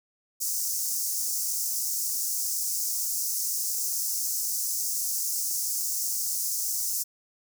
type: high-pass noise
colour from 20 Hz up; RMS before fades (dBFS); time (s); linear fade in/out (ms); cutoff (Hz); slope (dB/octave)
pink; -29; 0.4-7.04; 20; 5400; 48
effects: none